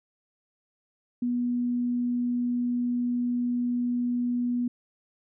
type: tone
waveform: sine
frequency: 243.5 Hz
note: B3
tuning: 24 cents flat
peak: -24 dBFS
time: 1.22-4.68 s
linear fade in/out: 5 ms
effects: none